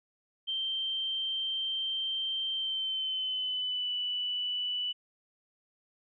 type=tone with pitch glide; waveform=sine; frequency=3136 to 2969 Hz; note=G7 to F#7; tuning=0 to +5 cents; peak=-30 dBFS; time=0.47-4.93 s; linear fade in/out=20 ms; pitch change=-95 cents; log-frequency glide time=2.53-3.93 s; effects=none